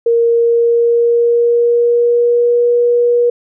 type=tone with pitch glide; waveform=sine; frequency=466.2 to 479.9 Hz; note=A#4 to B4; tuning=0 to -50 cents; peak=-8 dBFS; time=0.06-3.3 s; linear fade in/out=5 ms; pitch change=+50 cents; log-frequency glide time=0.24-2.69 s; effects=none